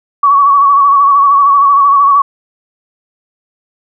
sine tone with vibrato, 1124 Hz, C#6, 24 cents sharp, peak -4 dBFS, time 0.23-2.22 s, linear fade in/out 5 ms, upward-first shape sine, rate 13 Hz, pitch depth 45 cents each way, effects none

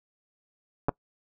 clicks, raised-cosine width 1 ms, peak -11 dBFS, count 2, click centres 0.885 / 0.892 s, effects noise-tail reverb RT60 0.1 s tail -24 dB re dry

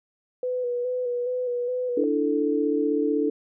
sine tone with vibrato, 493.9 Hz, B4, in tune, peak -24 dBFS, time 0.43-2.04 s, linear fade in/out 2 ms, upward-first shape square, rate 2.4 Hz, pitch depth 27 cents each way
sine chord, D suspended second, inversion none, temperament equal, 293.7 / 329.6 / 440 Hz, D4 / E4 / A4, 0 / 0 / 0 cents, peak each -24 / -28 / -24 dBFS, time 1.97-3.3 s, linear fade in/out 5 ms
effects none

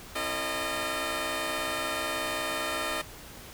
10% pulse tone cluster, 271.4 / 335.3 / 452.7 / 612 Hz, C#4 / E4 / A4 / D#5, -36 / +30 / +49 / -29 cents, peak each -31 / -29 / -31 / -23 dBFS, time 0.15-3.02 s, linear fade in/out 10 ms, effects pink hiss -46 dBFS RMS until 3.53 s

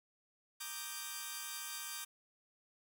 5% pulse chord, Eb major seventh, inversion second, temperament equal, 932.3 / 1174.7 / 1244.5 / 1568 Hz, Bb5 / D6 / Eb6 / G6, 0 / 0 / 0 / 0 cents, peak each -39 / -35 / -39 / -34 dBFS, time 0.6-2.05 s, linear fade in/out 10 ms, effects none

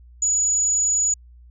sine tone, 6890 Hz, A8, 37 cents flat, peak -17 dBFS, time 0.22-1.14 s, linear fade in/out 5 ms, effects added 60 Hz sine -44 dBFS peak until 1.5 s

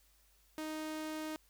sawtooth tone, 311.1 Hz, D#4, in tune, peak -35 dBFS, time 0.58-1.36 s, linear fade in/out 0 ms, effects added 50 Hz sine -69 dBFS peak until 1.49 s + white hiss -70 dBFS RMS until 1.49 s

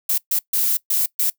violet noise bursts at uneven times, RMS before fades -19 dBFS, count 5, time 0.09-0.18 / 0.31-0.39 / 0.53-0.77 / 0.9-1.06 / 1.19-1.3 s, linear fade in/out 5 ms, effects noise-tail reverb RT60 0.1 s tail -21 dB re dry

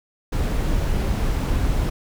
brown noise, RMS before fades -21 dBFS, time 0.32-1.9 s, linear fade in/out 10 ms, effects none

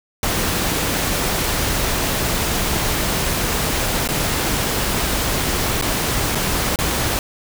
pink noise with dropouts, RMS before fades -20 dBFS, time 0.23-7.19 s, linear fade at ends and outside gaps 1 ms, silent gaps 4.076-4.088 / 5.813-5.823 / 6.349-6.354 / 6.759-6.788 s, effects none

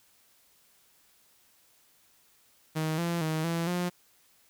sawtooth tone with pitch steps, 157.4 / 170.5 / 157.8 / 167.5 / 177.4 Hz, D#3 / F3 / D#3 / E3 / F3, +20 / -41 / +25 / +28 / +27 cents, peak -24 dBFS, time 2.75-3.9 s, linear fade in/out 20 ms, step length 230 ms, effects white hiss -64 dBFS RMS until 4.49 s

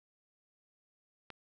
click, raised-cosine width 0.3 ms, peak -29 dBFS, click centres 1.303 s, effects none

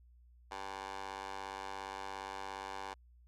15% pulse tone with high-pass filter, 97.2 Hz, G2, 14 cents flat, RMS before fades -44 dBFS, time 0.51-2.94 s, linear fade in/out 5 ms, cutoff 720 Hz, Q 2.7, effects added 60 Hz sine -59 dBFS peak until 3.27 s + low-pass 7000 Hz 12 dB/octave

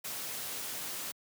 white noise, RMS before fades -39 dBFS, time 0.04-1.12 s, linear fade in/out 10 ms, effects high-pass 100 Hz 12 dB/octave

